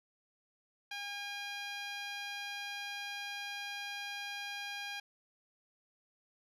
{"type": "tone with band-pass filter", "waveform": "10% pulse", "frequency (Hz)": 810, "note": "G#5", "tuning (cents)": -43, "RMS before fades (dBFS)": -42, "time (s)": [0.91, 5], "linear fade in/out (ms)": 5, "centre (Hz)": 2100, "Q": 0.52, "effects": []}